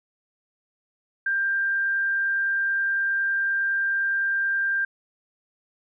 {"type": "tone with frequency modulation", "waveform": "sine", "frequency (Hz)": 1588, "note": "G6", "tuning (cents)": 22, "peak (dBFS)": -21, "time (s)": [1.26, 4.85], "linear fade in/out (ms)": 5, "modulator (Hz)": 29.7, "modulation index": 0.23, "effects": []}